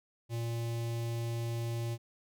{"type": "tone with notch filter", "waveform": "square", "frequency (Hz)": 116.54, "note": "A#2", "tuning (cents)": 0, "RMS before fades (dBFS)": -35, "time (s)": [0.29, 1.98], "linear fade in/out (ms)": 50, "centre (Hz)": 1400, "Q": 1.2, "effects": []}